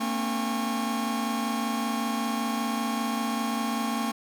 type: tone cluster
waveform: 45% pulse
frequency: 227.6 / 252.8 / 282.7 / 811 / 1088 Hz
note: A#3 / B3 / C#4 / G#5 / C#6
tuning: -41 / +41 / +34 / -41 / -33 cents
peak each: -29 / -36 / -36 / -35 / -34 dBFS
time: 0-4.12 s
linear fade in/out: 10 ms
effects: none